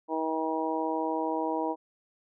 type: harmonic tone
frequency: 159.6 Hz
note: D#3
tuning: 44 cents sharp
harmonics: 2 / 3 / 4 / 5 / 6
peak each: -32 / -34 / -35 / -35 / -33 dBFS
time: 0.08-1.76 s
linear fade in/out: 50 ms
effects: none